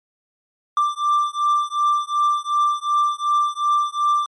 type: beating tone pair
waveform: triangle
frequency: 1179 / 1181.7 Hz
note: D6 / D6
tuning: +6 / +10 cents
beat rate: 2.7 Hz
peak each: -18 dBFS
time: 0.77-4.26 s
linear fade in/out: 2 ms
effects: MP3 48 kbps